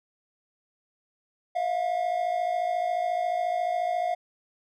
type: tone pair together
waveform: triangle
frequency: 656.8 / 711 Hz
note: E5 / F5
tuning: -6 / +31 cents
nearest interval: minor second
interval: 137 cents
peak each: -28 / -24 dBFS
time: 1.55-4.15 s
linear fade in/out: 10 ms
effects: none